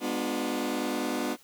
sawtooth chord, G# diminished seventh, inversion none, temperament just, 207.7 / 249.2 / 299 / 358.8 Hz, G#3 / B3 / D4 / F4, 0 / +16 / +31 / +47 cents, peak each -34 / -28 / -29 / -31 dBFS, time 0-1.37 s, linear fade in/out 50 ms, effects white hiss -58 dBFS RMS until 1.43 s

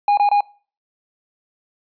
triangle tone bursts, 819 Hz, G#5, 24 cents flat, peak -10 dBFS, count 3, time 0.08-0.407 s, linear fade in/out 2 ms, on 93 ms, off 24 ms, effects noise-tail reverb RT60 0.4 s tail -23 dB re dry + resampled to 11025 Hz

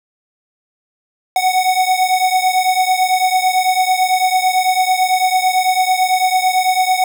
square beating tone pair, 740 / 749 Hz, F#5 / F#5, 0 / +21 cents, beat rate 9 Hz, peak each -15 / -17 dBFS, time 1.36-7.04 s, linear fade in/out 2 ms, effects none

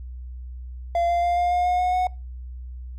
triangle tone with pitch steps, 687 / 693.4 / 699.8 / 706.3 / 712.9 / 719.5 / 726.2 / 732.9 Hz, F5 / F5 / F5 / F5 / F5 / F#5 / F#5 / F#5, -29 / -13 / +3 / +19 / +35 / -49 / -33 / -17 cents, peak -17 dBFS, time 0.95-2.07 s, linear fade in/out 2 ms, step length 140 ms, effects noise-tail reverb RT60 0.3 s tail -25 dB re dry + added 62 Hz sine -33 dBFS peak until 2.98 s

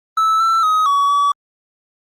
triangle tone with pitch steps, 1310 / 1336 / 1262 / 1130 / 1142 Hz, E6 / E6 / D#6 / C#6 / D6, -11 / +23 / +24 / +33 / -49 cents, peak -10 dBFS, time 0.17-1.32 s, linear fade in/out 5 ms, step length 230 ms, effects Opus 32 kbps

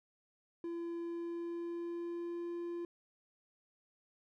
triangle tone with pitch glide, 339.4 to 344.3 Hz, F4 to F4, -49 to -25 cents, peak -36 dBFS, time 0.64-2.85 s, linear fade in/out 2 ms, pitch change +24 cents, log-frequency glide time 1-2.52 s, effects none

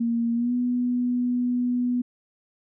sine tone with pitch glide, 233.1 to 246 Hz, A#3 to B3, 0 to -7 cents, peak -21 dBFS, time 0-2.02 s, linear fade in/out 10 ms, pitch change +93 cents, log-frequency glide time 0.34-0.53 s, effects none

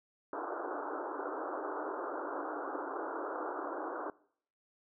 pink band-pass noise, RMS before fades -39 dBFS, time 0.33-4.1 s, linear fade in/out 2 ms, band 290 to 1500 Hz, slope 96 dB/octave, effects noise-tail reverb RT60 0.6 s tail -22 dB re dry

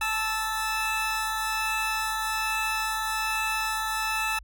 20% pulse tone pair together, 876.4 / 1314 Hz, A5 / E6, -7 / -6 cents, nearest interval perfect fifth, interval 701 cents, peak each -24 dBFS, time 0.01-4.39 s, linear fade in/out 5 ms, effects added 50 Hz sine -45 dBFS peak until 4.43 s

